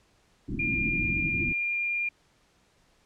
white low-pass noise, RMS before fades -32 dBFS, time 0.48-1.53 s, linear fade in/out 10 ms, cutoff 340 Hz, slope 96 dB/octave
sine tone, 2403 Hz, D7, 39 cents sharp, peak -26 dBFS, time 0.59-2.09 s, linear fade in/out 5 ms
effects pink hiss -65 dBFS RMS until 3.05 s + low-pass 8000 Hz 12 dB/octave

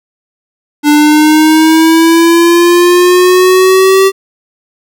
square linear sweep, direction up, 294 to 387.9 Hz, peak -4 dBFS, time 0.83-4.12 s, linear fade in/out 50 ms, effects none

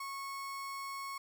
35% pulse tone, 1100 Hz, C#6, 14 cents flat, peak -38 dBFS, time 0-1.18 s, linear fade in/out 5 ms, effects none

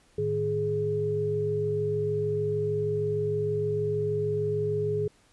sine tone cluster, 105.7 / 152.2 / 418.3 Hz, G#2 / D#3 / G#4, +31 / -38 / +12 cents, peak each -33 / -33 / -26 dBFS, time 0.18-5.08 s, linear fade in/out 5 ms, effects pink hiss -62 dBFS RMS until 5.32 s + resampled to 24000 Hz

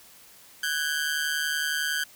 sawtooth ring-modulated tone, 1568 Hz, G6, in tune, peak -19 dBFS, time 0.63-2.04 s, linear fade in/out 5 ms, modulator 75.4 Hz, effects white hiss -52 dBFS RMS until 2.15 s

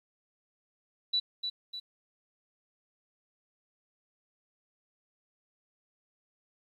sine tone with echo, 3951 Hz, B7, in tune, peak -25 dBFS, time 1.13-1.2 s, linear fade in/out 10 ms, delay 300 ms, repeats 2, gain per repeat -6 dB, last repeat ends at 1.8 s, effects 11-bit

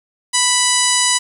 harmonic tone with a mistuned harmonic, 987.8 Hz, B5, in tune, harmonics 1 / 2 / 3 / 4 / 5 / 6 / 7 / 8 / 9 / 10, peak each -22 / -22 / -22 / -22 / -22 / -22 / -22 / -22 / -22 / -22 dBFS, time 0.33-1.19 s, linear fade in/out 20 ms, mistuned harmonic 6, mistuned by +19 cents, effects 7-bit

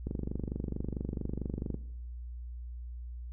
click train, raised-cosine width 3 ms, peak -22 dBFS, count 42, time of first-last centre 0.07-1.743 s, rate 24.5 Hz, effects noise-tail reverb RT60 0.8 s tail -18 dB re dry + added 60 Hz sine -39 dBFS peak until 3.32 s

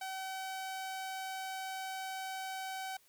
sawtooth tone, 762 Hz, G5, 49 cents flat, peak -35 dBFS, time 0.01-2.97 s, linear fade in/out 5 ms, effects white hiss -67 dBFS RMS until 3.08 s

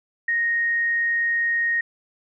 sine tone, 1864.7 Hz, A#6, in tune, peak -19 dBFS, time 0.28-1.81 s, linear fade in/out 5 ms, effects none

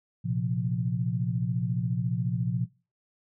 sine chord, Bb suspended second, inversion none, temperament equal, 116.54 / 130.81 / 174.61 Hz, Bb2 / C3 / F3, 0 / 0 / 0 cents, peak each -30 dBFS, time 0.24-2.66 s, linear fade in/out 20 ms, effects noise-tail reverb RT60 0.3 s tail -19 dB re dry

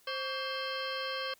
harmonic tone with a mistuned harmonic, 527 Hz, C5, 12 cents sharp, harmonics 1 / 2 / 3 / 4 / 5 / 6 / 8 / 9 / 10, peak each -39 / -40 / -41 / -46 / -45 / -41 / -44 / -49 / -49 dBFS, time 0.07-1.34 s, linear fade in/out 5 ms, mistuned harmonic 2, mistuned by +130 cents, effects white hiss -64 dBFS RMS until 1.39 s

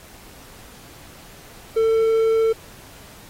triangle tone, 447.9 Hz, A4, 31 cents sharp, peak -13 dBFS, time 1.76-2.53 s, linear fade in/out 10 ms, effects pink hiss -45 dBFS RMS until 3.29 s + AAC 48 kbps

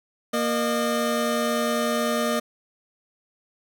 25% pulse tone pair together, 234 / 610 Hz, A#3 / D#5, +7 / -34 cents, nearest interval octave + perfect fourth, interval 1659 cents, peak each -21 dBFS, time 0.33-2.4 s, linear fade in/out 10 ms, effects none

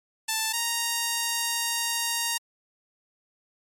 5% pulse tone pair in turn, 883 / 932.8 Hz, A5 / A#5, +6 / +1 cents, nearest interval minor second, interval 95 cents, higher second, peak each -13 / -13 dBFS, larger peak neither, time 0.28-0.53 / 0.53-2.38 s, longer second, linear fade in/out 10 ms, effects MP3 64 kbps

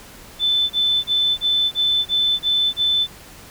sine tone bursts, 3520 Hz, A7, in tune, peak -15 dBFS, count 8, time 0.39-3.073 s, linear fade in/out 50 ms, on 310 ms, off 29 ms, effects pink hiss -42 dBFS RMS until 3.5 s

